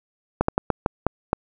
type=slowing click train; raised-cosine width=1 ms; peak=-4 dBFS; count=7; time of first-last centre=0.41-1.331 s; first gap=74 ms; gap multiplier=1.29; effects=none